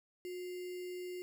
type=tone with sample-and-hold; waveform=sine; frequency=361.6 Hz; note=F#4; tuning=40 cents flat; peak=-40 dBFS; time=0.25-1.22 s; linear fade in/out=0 ms; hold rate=2450 Hz; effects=none